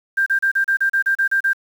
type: tone bursts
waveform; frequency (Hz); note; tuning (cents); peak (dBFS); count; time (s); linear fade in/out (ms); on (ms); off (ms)
sine; 1586; G6; +20; -14; 11; 0.17-1.533; 10; 93; 34
effects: 7-bit